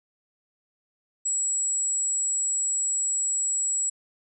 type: tone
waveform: sine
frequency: 7760 Hz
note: B8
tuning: 31 cents flat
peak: -23 dBFS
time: 1.25-3.9 s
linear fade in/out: 10 ms
effects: none